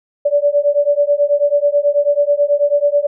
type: beating tone pair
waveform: sine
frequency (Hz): 574 / 583.2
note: D5 / D5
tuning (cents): -40 / -12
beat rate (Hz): 9.2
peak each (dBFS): -14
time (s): 0.25-3.07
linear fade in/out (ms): 10
effects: none